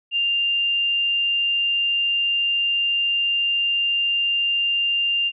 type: tone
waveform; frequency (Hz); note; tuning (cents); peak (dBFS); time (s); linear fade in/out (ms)
sine; 2794; F7; 0; -18; 0.11-5.32; 50
effects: none